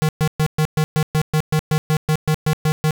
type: tone bursts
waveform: square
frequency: 154.9 Hz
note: D#3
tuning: 7 cents flat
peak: -15 dBFS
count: 16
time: 0.02-2.908 s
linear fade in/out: 0 ms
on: 68 ms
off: 120 ms
effects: none